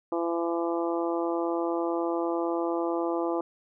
harmonic tone, 169 Hz, E3, 43 cents sharp, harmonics 2 / 3 / 4 / 5 / 6 / 7, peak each -28 / -32 / -34 / -36 / -38 / -39 dBFS, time 0.12-3.41 s, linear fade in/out 2 ms, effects none

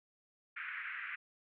pink band-pass noise, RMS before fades -43 dBFS, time 0.56-1.16 s, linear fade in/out 10 ms, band 1400 to 2400 Hz, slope 48 dB/octave, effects none

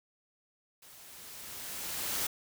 white noise with level ramp, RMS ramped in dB -55 to -32 dBFS, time 0.82-2.27 s, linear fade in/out 5 ms, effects none

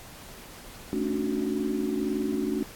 sine chord, D major seventh, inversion second, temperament equal with one note detuned, 220 / 277.2 / 299.1 / 370 Hz, A3 / C#4 / D4 / F#4, 0 / 0 / +32 / 0 cents, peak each -31 dBFS, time 0.93-2.63 s, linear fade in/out 0 ms, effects pink hiss -46 dBFS RMS until 2.75 s + AAC 64 kbps

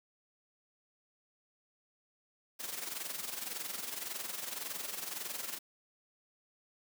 white noise with amplitude modulation, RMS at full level -38 dBFS, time 2.59-5.59 s, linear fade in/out 20 ms, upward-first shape sine, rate 21.8 Hz, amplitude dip 65%, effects high-pass 200 Hz 12 dB/octave

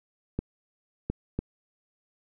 clicks, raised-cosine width 3 ms, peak -15 dBFS, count 3, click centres 0.39 / 1.1 / 1.39 s, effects none

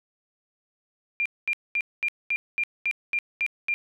sine tone bursts, 2391 Hz, D7, 30 cents sharp, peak -22 dBFS, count 10, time 1.2-3.74 s, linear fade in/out 0 ms, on 56 ms, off 220 ms, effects none

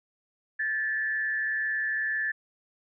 sine tone with frequency modulation, 1744 Hz, A6, 16 cents flat, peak -26 dBFS, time 0.59-2.32 s, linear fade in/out 10 ms, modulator 134 Hz, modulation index 0.54, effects none

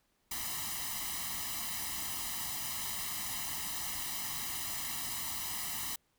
white noise with comb filter, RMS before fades -38 dBFS, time 0.31-5.96 s, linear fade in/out 5 ms, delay 1 ms, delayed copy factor +0.9, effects pink hiss -75 dBFS RMS until 6.18 s

